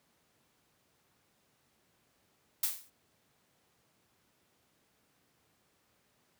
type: noise with exponential decay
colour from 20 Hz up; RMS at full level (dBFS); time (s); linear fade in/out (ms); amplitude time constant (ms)
blue; -27; 2.63-2.9; 5; 58
effects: pink hiss -72 dBFS RMS until 6.39 s + high-pass 100 Hz 12 dB/octave